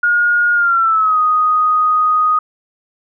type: tone with pitch glide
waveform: sine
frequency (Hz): 1431 to 1245.8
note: F6 to D#6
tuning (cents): +42 to +2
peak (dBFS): -10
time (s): 0.03-2.39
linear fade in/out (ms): 5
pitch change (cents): -240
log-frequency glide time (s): 0.54-1.19
effects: none